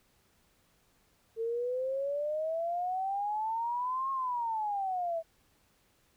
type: exponential two-way sweep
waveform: sine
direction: up then down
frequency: 445.6 to 1085 to 646 Hz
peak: -30 dBFS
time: 1.36-5.23 s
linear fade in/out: 50 ms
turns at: 4.11 s
effects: pink hiss -69 dBFS RMS until 6.16 s